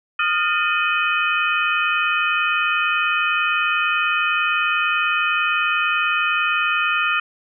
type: tone cluster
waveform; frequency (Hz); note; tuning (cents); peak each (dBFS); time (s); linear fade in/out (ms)
sine; 1236 / 1407 / 1811 / 2507 / 3022; D#6 / F6 / A6 / D#7 / F#7; -12 / +12 / +49 / +12 / +36; -23 / -22 / -27 / -21 / -29; 0.19-7.2; 5
effects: none